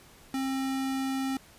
square tone, 266.8 Hz, C4, 34 cents sharp, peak -29 dBFS, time 0.34-1.37 s, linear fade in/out 2 ms, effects pink hiss -55 dBFS RMS until 1.58 s + resampled to 32000 Hz

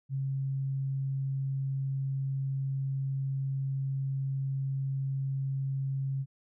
sine tone, 135.6 Hz, C#3, 38 cents flat, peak -29 dBFS, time 0.09-6.26 s, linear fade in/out 50 ms, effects none

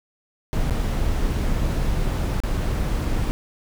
brown noise with dropouts, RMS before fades -22 dBFS, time 0.53-3.31 s, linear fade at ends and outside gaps 0 ms, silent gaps 0.697-0.708 / 2.402-2.436 s, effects none

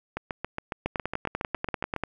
two click trains, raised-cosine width 0.5 ms, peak -13 / -15 dBFS, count 13 / 14, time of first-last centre 0.86-2.036 / 0.17-1.963 s, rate 10.2 / 7.25 Hz, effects none

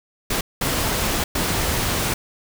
pink noise bursts at uneven times, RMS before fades -22 dBFS, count 3, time 0.3-0.41 / 0.61-1.24 / 1.35-2.14 s, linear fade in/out 5 ms, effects none

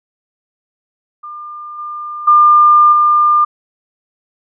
sine tone with level steps, 1200 Hz, D6, 37 cents sharp, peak -26 / -22 / -4 / -7 dBFS, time 1.23-3.45 s, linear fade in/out 10 ms, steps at 1.78 / 2.27 / 2.92 s, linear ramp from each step 10 ms, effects none

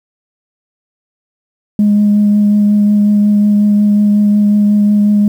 sine tone with vibrato, 207.1 Hz, G#3, 5 cents flat, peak -5 dBFS, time 1.79-5.28 s, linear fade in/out 2 ms, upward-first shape triangle, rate 5.5 Hz, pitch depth 14 cents each way, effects tanh soft clip ceiling -3 dBFS + 7-bit

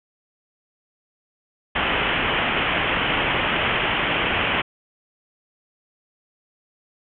white low-pass noise, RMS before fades -22 dBFS, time 1.75-4.62 s, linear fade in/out 10 ms, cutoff 3200 Hz, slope 96 dB/octave, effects none

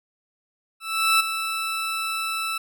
20% pulse tone with ADSR envelope, 1318.5 Hz, E6, in tune, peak -10 dBFS, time 0.8-2.58 s, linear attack 400 ms, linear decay 12 ms, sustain -10 dB, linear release 6 ms, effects none

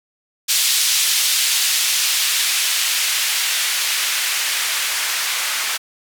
blue noise with band-pass filter sweep, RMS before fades -19 dBFS, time 0.48-5.78 s, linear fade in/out 20 ms, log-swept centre 3700 to 1600 Hz, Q 0.86, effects none

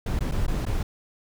brown noise with dropouts, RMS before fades -25 dBFS, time 0.06-0.83 s, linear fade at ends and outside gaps 5 ms, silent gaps 0.192-0.206 / 0.314-0.319 / 0.466-0.479 / 0.654-0.664 s, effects none

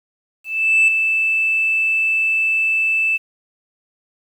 sine tone with ADSR envelope, 2637 Hz, E7, in tune, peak -7 dBFS, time 0.44-3.18 s, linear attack 440 ms, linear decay 5 ms, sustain -7 dB, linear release 23 ms, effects tanh soft clip ceiling -8 dBFS + 8-bit

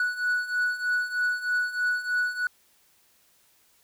triangle beating tone pair, 1472 / 1475.2 Hz, F#6 / F#6, -9 / -6 cents, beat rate 3.2 Hz, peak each -28 / -24 dBFS, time 0-2.47 s, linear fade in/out 2 ms, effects white hiss -63 dBFS RMS until 3.83 s

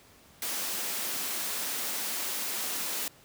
white high-pass noise, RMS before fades -33 dBFS, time 0.42-3.08 s, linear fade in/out 2 ms, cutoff 180 Hz, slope 96 dB/octave, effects pink hiss -57 dBFS RMS until 3.24 s + high-pass 60 Hz 12 dB/octave

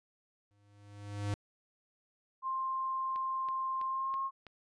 square tone with exponential growth, 102.3 Hz, G#2, 26 cents flat, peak -31 dBFS, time 0.51-1.34 s, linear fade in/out 0 ms, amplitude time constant 180 ms
sine tone with pitch glide, 1054 to 1076.1 Hz, C6 to C6, +12 to +48 cents, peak -32 dBFS, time 2.42-4.31 s, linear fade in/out 50 ms, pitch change +36 cents, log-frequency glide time 3.86-4.19 s
click train, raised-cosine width 0.3 ms, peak -34 dBFS, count 5, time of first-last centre 3.16-4.467 s, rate 3.06 Hz
effects resampled to 22050 Hz

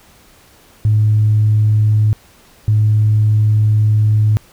sine tone pair in turn, 107 / 107 Hz, A2 / A2, -48 / -48 cents, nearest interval unison, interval 0 cents, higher neither, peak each -8 dBFS, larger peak neither, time 0.85-2.13 / 2.68-4.37 s, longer second, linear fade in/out 0 ms, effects tanh soft clip ceiling -4 dBFS + pink hiss -47 dBFS RMS until 4.52 s

